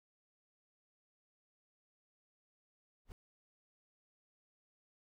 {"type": "noise with exponential growth", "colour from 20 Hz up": "brown", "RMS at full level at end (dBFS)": -43, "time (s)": [3.05, 3.12], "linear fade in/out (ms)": 1, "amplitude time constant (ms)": 15, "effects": []}